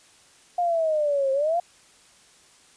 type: exponential two-way sweep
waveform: sine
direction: down then up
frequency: 714 to 530 to 714 Hz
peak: -20 dBFS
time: 0.58-1.6 s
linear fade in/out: 5 ms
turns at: 1.32 s
effects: white hiss -55 dBFS RMS until 2.76 s + resampled to 22050 Hz